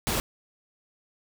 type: noise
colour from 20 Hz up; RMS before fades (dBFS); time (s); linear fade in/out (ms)
pink; -27; 0.07-0.2; 0
effects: none